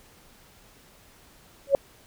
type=tone with exponential growth; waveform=sine; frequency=554.4 Hz; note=C#5; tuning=in tune; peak=-10 dBFS; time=1.67-1.75 s; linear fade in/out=1 ms; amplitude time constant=17 ms; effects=pink hiss -55 dBFS RMS until 2.06 s